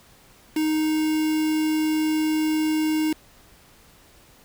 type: tone with quantisation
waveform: triangle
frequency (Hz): 311.1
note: D#4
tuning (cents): 0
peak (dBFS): -18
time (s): 0.56-3.13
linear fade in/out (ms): 5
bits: 5
effects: pink hiss -53 dBFS RMS until 4.44 s